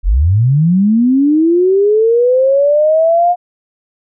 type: linear sweep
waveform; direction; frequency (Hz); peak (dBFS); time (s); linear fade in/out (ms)
sine; up; 36.71 to 717; -7; 0.03-3.36; 50
effects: none